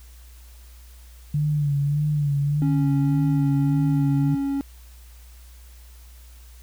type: tone with vibrato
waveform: sine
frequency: 145.8 Hz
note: D3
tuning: 12 cents flat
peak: -19 dBFS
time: 1.34-4.35 s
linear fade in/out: 5 ms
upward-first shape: sine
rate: 1.7 Hz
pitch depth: 53 cents each way
type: tone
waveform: triangle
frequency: 277.2 Hz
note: C#4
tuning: in tune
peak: -20 dBFS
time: 2.62-4.61 s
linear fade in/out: 0 ms
effects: added 60 Hz sine -43 dBFS peak until 6.62 s + white hiss -54 dBFS RMS until 6.62 s